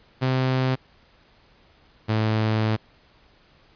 sawtooth tone pair in turn, 130 / 109.32 Hz, C3 / A2, -11 / -11 cents, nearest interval minor third, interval 300 cents, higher first, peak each -16 dBFS, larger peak neither, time 0.21-0.76 / 2.08-2.77 s, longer second, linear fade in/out 20 ms, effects pink hiss -57 dBFS RMS until 3.75 s + resampled to 11025 Hz

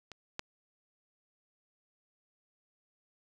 clicks, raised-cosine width 0.2 ms, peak -28 / -18 dBFS, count 2, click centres 0.117 / 0.394 s, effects none

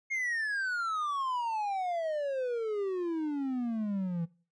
triangle exponential sweep, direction down, 2159 to 163.7 Hz, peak -28 dBFS, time 0.1-4.26 s, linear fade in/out 20 ms, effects noise-tail reverb RT60 0.4 s tail -21 dB re dry + resampled to 22050 Hz

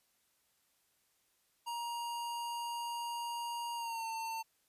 square tone with pitch glide, 943 to 900.9 Hz, A#5 to A5, +20 to +41 cents, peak -38 dBFS, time 1.66-4.43 s, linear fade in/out 20 ms, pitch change -79 cents, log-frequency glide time 3.75-4.06 s, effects white hiss -75 dBFS RMS until 4.68 s + resampled to 32000 Hz

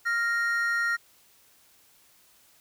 triangle tone pair together, 1396.9 / 1864.7 Hz, F6 / A#6, 0 / 0 cents, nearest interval perfect fourth, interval 500 cents, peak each -25 dBFS, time 0.05-0.97 s, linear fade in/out 20 ms, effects white hiss -60 dBFS RMS until 2.6 s

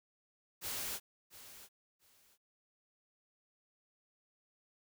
white noise with echo, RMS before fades -40 dBFS, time 0.61-1 s, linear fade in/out 50 ms, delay 690 ms, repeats 2, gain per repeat -14 dB, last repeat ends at 2.38 s, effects none

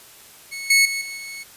sawtooth tone with level steps, 2200 Hz, C#7, 14 cents flat, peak -26 / -9 / -20 / -27 / -29 dBFS, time 0.51-1.44 s, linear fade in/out 20 ms, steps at 0.7 / 0.85 / 1.01 / 1.17 s, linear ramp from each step 5 ms, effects white hiss -46 dBFS RMS until 1.56 s + resampled to 32000 Hz

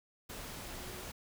sine tone in noise, 364.3 Hz, F#4, 27 cents flat, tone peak -52 dBFS, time 0.72-1.02 s, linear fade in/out 10 ms, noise pink, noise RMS -45 dBFS, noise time 0.29-1.12 s, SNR -10 dB, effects none

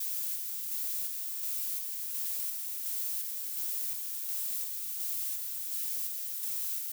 violet noise with tremolo, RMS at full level -34 dBFS, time 0-6.92 s, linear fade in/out 5 ms, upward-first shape square, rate 1.4 Hz, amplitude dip 30%, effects none

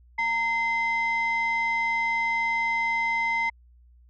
sine tone pair together, 921 / 2068 Hz, A#5 / C7, -21 / -21 cents, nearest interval octave + major second, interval 1400 cents, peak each -25 / -23 dBFS, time 0.18-3.5 s, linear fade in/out 10 ms, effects tanh soft clip ceiling -19 dBFS + added 60 Hz sine -52 dBFS peak until 4.09 s

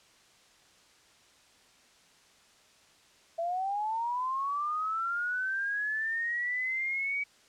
sine linear sweep, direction up, 659.3 to 2277 Hz, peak -29 dBFS, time 3.38-7.24 s, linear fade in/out 10 ms, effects white hiss -61 dBFS RMS until 7.48 s + low-pass 7000 Hz 12 dB/octave

